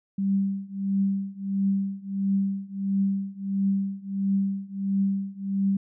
sine tone with tremolo, 196 Hz, G3, in tune, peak -19 dBFS, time 0.18-5.77 s, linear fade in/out 5 ms, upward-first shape triangle, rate 1.5 Hz, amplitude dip 95%, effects none

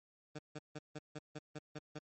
15% pulse tone bursts, 151.3 Hz, D#3, 48 cents flat, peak -36 dBFS, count 9, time 0.35-1.99 s, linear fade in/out 10 ms, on 40 ms, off 160 ms, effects MP3 32 kbps

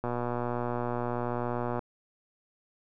click train, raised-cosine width 1 ms, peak -18 dBFS, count 213, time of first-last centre 0.04-1.792 s, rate 121 Hz, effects none

